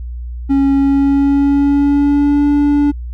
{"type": "tone with pitch glide", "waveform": "triangle", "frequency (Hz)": [275.1, 289.3], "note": ["C#4", "D4"], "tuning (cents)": [-13, -26], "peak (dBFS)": -7, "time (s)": [0.49, 2.92], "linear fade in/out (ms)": 20, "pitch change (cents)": 87, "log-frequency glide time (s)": [0.73, 2.47], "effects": ["added 60 Hz sine -22 dBFS peak until 3.13 s"]}